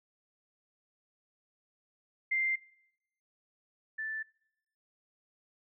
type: tone pair in turn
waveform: sine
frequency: 2093 / 1760 Hz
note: C7 / A6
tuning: 0 / 0 cents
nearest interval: minor third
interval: 300 cents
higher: first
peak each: -27 / -34 dBFS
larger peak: first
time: 2.31-2.56 / 3.98-4.23 s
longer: neither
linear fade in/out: 10 ms
effects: noise-tail reverb RT60 0.8 s tail -24 dB re dry